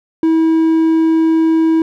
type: tone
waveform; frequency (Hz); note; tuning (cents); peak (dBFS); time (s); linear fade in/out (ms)
triangle; 323.2; E4; -34; -7; 0.23-1.82; 2
effects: none